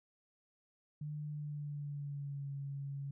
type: tone with pitch glide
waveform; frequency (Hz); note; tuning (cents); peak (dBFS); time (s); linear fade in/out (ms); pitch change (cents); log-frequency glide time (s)
sine; 149.6 to 139.58; D3 to C#3; +32 to +12; -39; 1.01-3.11; 5; -120; 1.26-2.51
effects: none